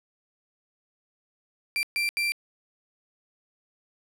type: tone bursts at uneven times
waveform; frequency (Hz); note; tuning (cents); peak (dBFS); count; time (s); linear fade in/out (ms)
35% pulse; 2358; D7; +6; -22; 3; 1.76-1.83 / 1.96-2.09 / 2.17-2.32; 0
effects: low-pass 12000 Hz 12 dB/octave

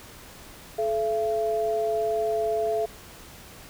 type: tone pair together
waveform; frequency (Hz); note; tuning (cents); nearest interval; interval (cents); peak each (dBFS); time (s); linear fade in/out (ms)
sine; 431.6 / 675.5; A4 / E5; -33 / +42; minor sixth; 775; -26 / -25; 0.78-2.86; 10
effects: pink hiss -46 dBFS RMS until 3.69 s

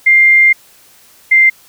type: tone pair in turn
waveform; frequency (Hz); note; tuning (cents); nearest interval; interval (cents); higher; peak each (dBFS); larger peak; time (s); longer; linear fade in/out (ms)
sine; 2100 / 2091; C7 / C7; +6 / -2; unison; 8; first; -4; neither; 0.06-0.53 / 1.31-1.5; first; 10
effects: white hiss -45 dBFS RMS until 1.68 s

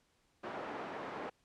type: band-pass noise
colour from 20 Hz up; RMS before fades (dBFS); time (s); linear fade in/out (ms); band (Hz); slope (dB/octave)
pink; -43; 0.43-1.3; 10; 340 to 1400; 12
effects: pink hiss -74 dBFS RMS until 1.44 s + low-pass 9000 Hz 12 dB/octave

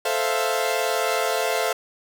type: chord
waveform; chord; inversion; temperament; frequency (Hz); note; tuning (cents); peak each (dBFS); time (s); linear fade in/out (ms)
sawtooth; F major seventh; first; equal; 440 / 523.3 / 659.3 / 698.5; A4 / C5 / E5 / F5; 0 / 0 / 0 / 0; -23; 0.05-1.73; 5
effects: none

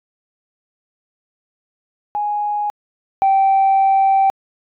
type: tone pair in turn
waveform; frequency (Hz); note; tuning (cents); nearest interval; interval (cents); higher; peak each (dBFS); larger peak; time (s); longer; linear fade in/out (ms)
sine; 830.6 / 777.7; G#5 / G5; 0 / -14; minor second; 114; first; -17 / -9; second; 2.15-2.7 / 3.22-4.3; second; 0
effects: tanh soft clip ceiling -8 dBFS

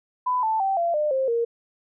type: tone with pitch steps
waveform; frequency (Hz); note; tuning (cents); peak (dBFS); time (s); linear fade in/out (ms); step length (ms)
sine; 1000 / 880.7 / 775.6 / 683 / 601.5 / 529.7 / 466.5; B5 / A5 / G5 / F5 / D5 / C5 / A#4; +21 / +1 / -19 / -39 / +41 / +21 / +1; -20; 0.26-1.45; 10; 170
effects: none

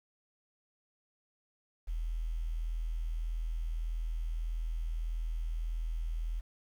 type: tone with quantisation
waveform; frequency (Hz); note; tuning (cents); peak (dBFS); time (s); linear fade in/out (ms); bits
sine; 40.83; E1; -16; -32; 1.87-6.41; 20; 10
effects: none

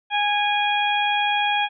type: harmonic tone with a mistuned harmonic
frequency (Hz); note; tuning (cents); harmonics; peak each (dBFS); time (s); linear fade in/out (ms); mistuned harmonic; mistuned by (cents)
826; G#5; -10; 1 / 2 / 3 / 4; -21 / -27 / -25 / -26; 0.1-1.69; 50; 3; -15
effects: none

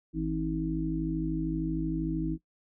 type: harmonic tone with a mistuned harmonic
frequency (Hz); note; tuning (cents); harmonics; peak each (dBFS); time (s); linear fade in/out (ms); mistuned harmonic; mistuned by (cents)
53; G#1; +36; 1 / 3 / 5 / 6; -36 / -33 / -36 / -31; 0.13-2.38; 50; 3; +42
effects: noise-tail reverb RT60 0.1 s tail -17 dB re dry

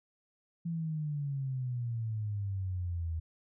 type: exponential sweep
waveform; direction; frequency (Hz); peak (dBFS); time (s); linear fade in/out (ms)
sine; down; 170 to 80; -32; 0.65-3.2; 10
effects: none

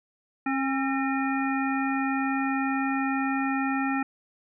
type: harmonic tone with a mistuned harmonic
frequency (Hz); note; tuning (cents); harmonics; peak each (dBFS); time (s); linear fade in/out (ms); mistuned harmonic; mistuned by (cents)
270.2; C#4; -44; 1 / 3 / 5 / 7 / 9; -26 / -31 / -33 / -34 / -36; 0.46-4.03; 5; 7; -54
effects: none

